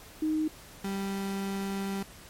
sine / 35% pulse tone pair in turn, 311.1 / 196.05 Hz, D#4 / G3, 0 / 0 cents, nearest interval minor sixth, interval 800 cents, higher first, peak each -25 / -29 dBFS, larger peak first, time 0.22-0.48 / 0.84-2.03 s, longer second, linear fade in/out 5 ms, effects pink hiss -50 dBFS RMS until 2.29 s + MP3 64 kbps

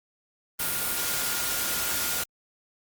sine tone in noise, 1420 Hz, F6, 28 cents sharp, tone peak -38 dBFS, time 0.59-2.24 s, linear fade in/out 10 ms, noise white, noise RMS -28 dBFS, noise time 0.59-2.24 s, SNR -13 dB, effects Opus 32 kbps

